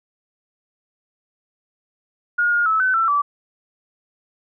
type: tone with pitch steps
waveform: sine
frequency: 1431 / 1423 / 1303 / 1516 / 1338 / 1156 Hz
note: F6 / F6 / E6 / F#6 / E6 / D6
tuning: +42 / +32 / -20 / +42 / +25 / -28 cents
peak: -15 dBFS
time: 2.38-3.22 s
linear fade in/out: 10 ms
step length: 140 ms
effects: none